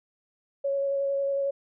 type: tone with vibrato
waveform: sine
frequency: 554.4 Hz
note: C#5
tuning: in tune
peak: -24 dBFS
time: 0.64-1.51 s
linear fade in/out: 10 ms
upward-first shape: square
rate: 11 Hz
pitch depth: 9 cents each way
effects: none